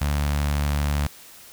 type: tone with notch filter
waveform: sawtooth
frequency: 72.6 Hz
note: D2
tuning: 19 cents flat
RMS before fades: -23 dBFS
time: 0.01-1.07 s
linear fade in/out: 5 ms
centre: 380 Hz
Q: 0.96
effects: white hiss -46 dBFS RMS until 1.52 s